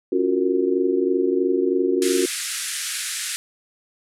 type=chord; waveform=sine; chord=Gb major seventh; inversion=second; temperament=just; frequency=277.5 / 346.9 / 370 / 462.5 Hz; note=Db4 / F4 / Gb4 / Bb4; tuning=+2 / -12 / 0 / -14 cents; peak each=-24 / -24 / -20 / -26 dBFS; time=0.12-2.26 s; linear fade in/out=5 ms
type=band-pass noise; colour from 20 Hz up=white; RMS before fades=-28 dBFS; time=2.02-3.36 s; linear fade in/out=0 ms; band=1400 to 11000 Hz; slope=48 dB/octave
effects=none